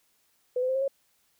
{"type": "tone with pitch steps", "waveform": "sine", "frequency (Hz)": [498.9, 510.9, 523.1, 535.6, 548.5], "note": ["B4", "C5", "C5", "C5", "C#5"], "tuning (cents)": [17, -41, -1, 40, -18], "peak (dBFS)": -24, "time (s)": [0.56, 0.88], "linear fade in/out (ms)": 5, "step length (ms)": 64, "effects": ["white hiss -69 dBFS RMS until 1.39 s"]}